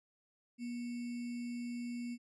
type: tone with sample-and-hold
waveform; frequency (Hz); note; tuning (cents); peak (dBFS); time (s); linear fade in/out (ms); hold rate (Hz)
sine; 239.9; A#3; +50; -38; 0.58-2.18; 50; 2450
effects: resampled to 22050 Hz